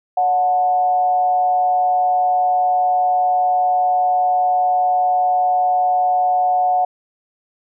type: tone with frequency modulation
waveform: sine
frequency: 730 Hz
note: F#5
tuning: 24 cents flat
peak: -13 dBFS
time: 0.17-6.85 s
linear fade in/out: 5 ms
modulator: 155 Hz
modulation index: 0.37
effects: none